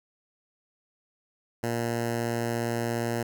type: tone with notch filter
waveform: 10% pulse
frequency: 117.2 Hz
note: A#2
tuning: 10 cents sharp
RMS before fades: -29 dBFS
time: 1.63-3.23 s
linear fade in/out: 5 ms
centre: 3500 Hz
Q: 1.7
effects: none